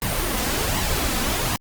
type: noise with flanger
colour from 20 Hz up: pink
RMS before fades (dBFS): -23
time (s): 0.02-1.56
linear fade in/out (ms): 0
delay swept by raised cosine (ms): 1 to 4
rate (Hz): 1.3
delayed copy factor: +0.5
effects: Opus 32 kbps